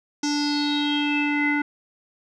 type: tone with low-pass filter sweep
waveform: square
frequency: 292.3 Hz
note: D4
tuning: 8 cents flat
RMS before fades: -23 dBFS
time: 0.23-1.62 s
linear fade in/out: 5 ms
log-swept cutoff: 6000 to 1800 Hz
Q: 7.9
effects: none